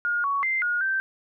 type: tone with pitch steps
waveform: sine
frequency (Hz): 1426 / 1119 / 2085 / 1437 / 1559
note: F6 / C#6 / C7 / F6 / G6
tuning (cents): +36 / +16 / -7 / +49 / -10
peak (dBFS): -22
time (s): 0.05-1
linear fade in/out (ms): 0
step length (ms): 190
effects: none